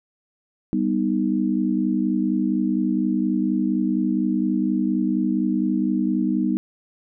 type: chord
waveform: sine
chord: G augmented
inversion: none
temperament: equal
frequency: 196 / 246.9 / 311.1 Hz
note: G3 / B3 / D#4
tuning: 0 / 0 / 0 cents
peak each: -23 dBFS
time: 0.73-6.57 s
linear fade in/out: 0 ms
effects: none